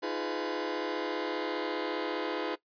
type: chord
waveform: sawtooth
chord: F half-diminished seventh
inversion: third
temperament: just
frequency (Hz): 314.3 / 349.2 / 419.1 / 502.9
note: Eb4 / F4 / Ab4 / Cb5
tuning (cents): +18 / 0 / +16 / +31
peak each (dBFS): -33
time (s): 0.02-2.56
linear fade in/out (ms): 20
effects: noise-tail reverb RT60 0.1 s tail -18 dB re dry + resampled to 11025 Hz